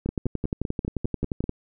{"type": "two click trains", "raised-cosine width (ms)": 3, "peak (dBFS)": [-13, -15], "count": [17, 8], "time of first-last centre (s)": [[0.09, 1.494], [0.06, 1.441]], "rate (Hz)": [11.4, 5.07], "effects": []}